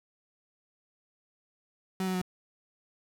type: tone with pitch steps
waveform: 35% pulse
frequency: 188.3 / 185.8 / 182.7 Hz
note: F#3 / F#3 / F#3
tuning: +31 / +7 / -22 cents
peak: -27 dBFS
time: 2-2.216 s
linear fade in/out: 2 ms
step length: 72 ms
effects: 10-bit